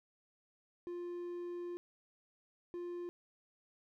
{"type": "tone bursts at uneven times", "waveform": "triangle", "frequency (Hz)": 350.3, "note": "F4", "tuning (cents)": 5, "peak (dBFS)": -38, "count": 2, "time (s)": [[0.87, 1.77], [2.74, 3.09]], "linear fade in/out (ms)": 0, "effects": []}